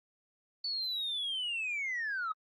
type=linear sweep; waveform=sine; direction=down; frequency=4500 to 1244.5 Hz; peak=-31 dBFS; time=0.64-2.32 s; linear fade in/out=5 ms; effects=tanh soft clip ceiling -30 dBFS + AAC 32 kbps